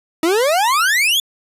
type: exponential sweep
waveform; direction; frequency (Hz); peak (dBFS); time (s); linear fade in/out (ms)
40% pulse; up; 311.1 to 3520; -12; 0.23-1.2; 2
effects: resampled to 32000 Hz + 8-bit